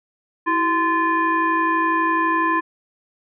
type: tone with frequency modulation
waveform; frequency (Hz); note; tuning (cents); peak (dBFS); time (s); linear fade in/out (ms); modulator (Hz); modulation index
sine; 1033; C6; -22; -16; 0.46-2.61; 20; 706; 1
effects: none